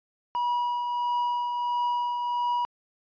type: tone with tremolo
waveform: triangle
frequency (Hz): 968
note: B5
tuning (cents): -35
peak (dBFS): -21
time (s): 0.35-2.65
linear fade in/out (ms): 0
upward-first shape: triangle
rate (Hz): 1.5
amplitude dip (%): 40
effects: resampled to 11025 Hz